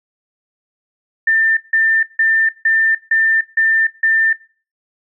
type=tone bursts; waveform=sine; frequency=1792 Hz; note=A6; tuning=31 cents sharp; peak=-10 dBFS; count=7; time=1.27-4.33 s; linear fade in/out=5 ms; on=300 ms; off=160 ms; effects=noise-tail reverb RT60 0.4 s tail -21 dB re dry